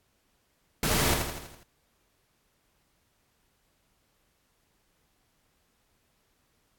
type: noise with echo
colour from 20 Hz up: pink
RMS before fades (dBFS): -26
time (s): 0.83-1.14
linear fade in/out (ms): 2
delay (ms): 82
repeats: 6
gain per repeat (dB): -5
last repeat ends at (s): 1.632
effects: pink hiss -71 dBFS RMS until 6.78 s + AAC 64 kbps